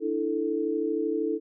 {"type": "chord", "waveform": "sine", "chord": "D suspended second", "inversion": "none", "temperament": "equal with one note detuned", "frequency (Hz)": [296.7, 329.6, 440], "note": ["D4", "E4", "A4"], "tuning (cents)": [18, 0, 0], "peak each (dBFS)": [-31, -29, -28], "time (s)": [0, 1.4], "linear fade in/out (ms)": 50, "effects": []}